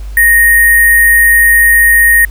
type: tone with sample-and-hold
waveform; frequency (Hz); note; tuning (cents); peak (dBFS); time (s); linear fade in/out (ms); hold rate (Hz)
sine; 1864.7; A#6; 0; -3; 0.17-2.25; 2; 11025
effects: added 50 Hz sine -20 dBFS peak until 2.3 s + pink hiss -41 dBFS RMS until 2.3 s